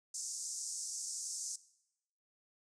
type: band-pass noise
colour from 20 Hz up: white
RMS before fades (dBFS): -42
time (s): 0.14-1.56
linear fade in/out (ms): 5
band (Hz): 5400 to 8600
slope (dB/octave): 48
effects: noise-tail reverb RT60 0.8 s tail -18 dB re dry